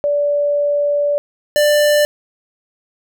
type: tone pair in turn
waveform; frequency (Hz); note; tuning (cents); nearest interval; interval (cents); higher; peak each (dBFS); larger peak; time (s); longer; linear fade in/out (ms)
sine / square; 580 / 591.8; D5 / D5; -22 / +13; unison; 35; second; -13 / -11; second; 0.04-1.18 / 1.56-2.05; first; 0
effects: none